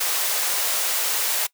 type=high-pass noise; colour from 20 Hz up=white; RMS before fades=-23 dBFS; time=0-1.47 s; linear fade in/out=10 ms; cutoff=440 Hz; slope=24 dB/octave; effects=noise-tail reverb RT60 0.1 s tail -21 dB re dry